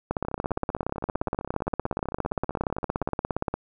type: two click trains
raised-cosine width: 1 ms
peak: -21 / -11 dBFS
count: 45 / 60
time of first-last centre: 0.25-3.089 / 0.11-3.54 s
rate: 15.5 / 17.2 Hz
effects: none